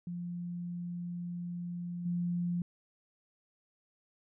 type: tone with level steps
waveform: sine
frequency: 174.61 Hz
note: F3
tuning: in tune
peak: -36 / -30 dBFS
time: 0.07-2.62 s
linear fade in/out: 2 ms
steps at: 2.05 s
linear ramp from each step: 10 ms
effects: none